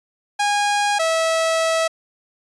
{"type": "tone pair in turn", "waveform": "sawtooth", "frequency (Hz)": [820, 650.8], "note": ["G#5", "E5"], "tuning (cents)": [-22, -22], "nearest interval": "major third", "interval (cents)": 400, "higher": "first", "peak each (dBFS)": -13, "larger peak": "neither", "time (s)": [[0.39, 0.99], [0.99, 1.88]], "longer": "second", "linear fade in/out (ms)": 10, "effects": ["resampled to 22050 Hz"]}